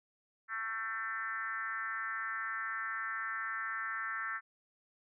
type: tone with frequency modulation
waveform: sine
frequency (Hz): 1566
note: G6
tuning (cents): -2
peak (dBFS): -35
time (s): 0.48-4.41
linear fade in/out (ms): 50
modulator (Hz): 226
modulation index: 1.6
effects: none